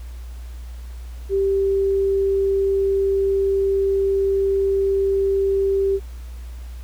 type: tone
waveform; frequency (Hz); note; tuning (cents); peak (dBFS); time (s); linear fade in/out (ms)
sine; 391.3; G4; -3; -16; 1.29-6; 50
effects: added 60 Hz sine -31 dBFS peak until 6.83 s + pink hiss -50 dBFS RMS until 6.83 s